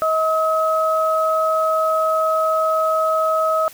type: tone pair together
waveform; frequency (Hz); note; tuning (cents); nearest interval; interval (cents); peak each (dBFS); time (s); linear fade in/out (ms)
sine; 636 / 1277.9; D#5 / D#6; +38 / +46; octave; 1208; -18; 0.02-3.68; 0
effects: white hiss -42 dBFS RMS until 3.73 s